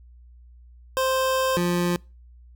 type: tone pair in turn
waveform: 25% pulse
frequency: 523.3 / 175.44 Hz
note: C5 / F3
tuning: 0 / +8 cents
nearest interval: octave + perfect fifth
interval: 1892 cents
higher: first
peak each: -17 dBFS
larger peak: neither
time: 0.97-1.57 / 1.57-1.96 s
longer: first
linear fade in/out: 0 ms
effects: noise-tail reverb RT60 0.3 s tail -25 dB re dry + added 60 Hz sine -46 dBFS peak until 2.55 s